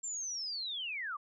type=linear sweep; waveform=sine; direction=down; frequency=7430 to 1108.7 Hz; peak=-36 dBFS; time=0.03-1.17 s; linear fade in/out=10 ms; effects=none